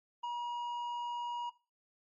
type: tone with hard clipping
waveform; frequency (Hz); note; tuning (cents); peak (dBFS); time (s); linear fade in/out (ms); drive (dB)
sine; 958; A#5; +47; -36; 0.23-1.5; 10; 5
effects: noise-tail reverb RT60 0.3 s tail -17 dB re dry + MP3 32 kbps